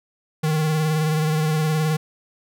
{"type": "tone with vibrato", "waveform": "square", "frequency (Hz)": 155.56, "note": "D#3", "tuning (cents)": 0, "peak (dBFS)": -19, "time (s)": [0.43, 1.97], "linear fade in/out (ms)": 10, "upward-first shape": "sine", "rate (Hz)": 19, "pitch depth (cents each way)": 37, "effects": []}